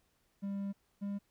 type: tone pair in turn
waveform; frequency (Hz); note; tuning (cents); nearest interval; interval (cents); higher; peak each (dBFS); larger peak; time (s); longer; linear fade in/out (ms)
triangle; 198.5 / 200.9; G3 / G3; +22 / +43; unison; 21; second; -33 / -33; neither; 0.42-0.73 / 1.01-1.19; first; 20
effects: pink hiss -75 dBFS RMS until 1.3 s